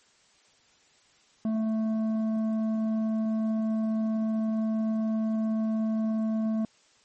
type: tone with tanh clipping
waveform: sine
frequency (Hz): 220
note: A3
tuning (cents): 0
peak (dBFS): -26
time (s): 1.45-6.65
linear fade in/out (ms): 2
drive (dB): 8
effects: white hiss -62 dBFS RMS until 7.04 s + MP3 32 kbps